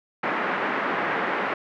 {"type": "band-pass noise", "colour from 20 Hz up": "white", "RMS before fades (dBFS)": -26, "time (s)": [0.23, 1.54], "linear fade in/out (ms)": 5, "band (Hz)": [190, 1900], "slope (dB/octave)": 24, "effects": []}